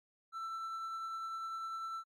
triangle tone with tremolo, 1333 Hz, E6, 19 cents sharp, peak -36 dBFS, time 0.32-2.04 s, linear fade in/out 50 ms, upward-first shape triangle, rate 10 Hz, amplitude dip 25%, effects AAC 48 kbps

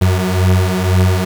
35% pulse beating tone pair, 91.4 / 93.4 Hz, F#2 / F#2, -21 / +17 cents, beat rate 2 Hz, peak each -12 dBFS, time 0.01-1.25 s, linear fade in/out 10 ms, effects 7-bit

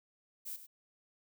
violet noise with echo, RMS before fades -42 dBFS, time 0.45-0.57 s, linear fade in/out 20 ms, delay 100 ms, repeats 1, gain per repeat -11 dB, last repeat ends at 0.67 s, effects none

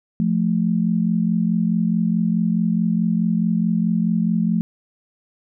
sine tone pair together, 174.61 / 219.3 Hz, F3 / A3, 0 / -6 cents, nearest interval major third, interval 394 cents, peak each -19 dBFS, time 0.2-4.61 s, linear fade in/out 0 ms, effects none

